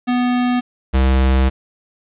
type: tone pair in turn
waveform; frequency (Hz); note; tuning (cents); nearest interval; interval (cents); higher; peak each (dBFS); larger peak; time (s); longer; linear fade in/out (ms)
square; 246.9 / 65.62; B3 / C2; 0 / +6; octave + major seventh; 2294; first; -15 / -12; second; 0.07-0.61 / 0.93-1.5; second; 20
effects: resampled to 8000 Hz + 7-bit